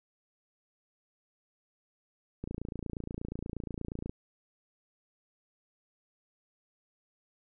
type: click train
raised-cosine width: 3 ms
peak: -24 dBFS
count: 48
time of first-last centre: 2.44-4.095 s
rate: 28.4 Hz
effects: none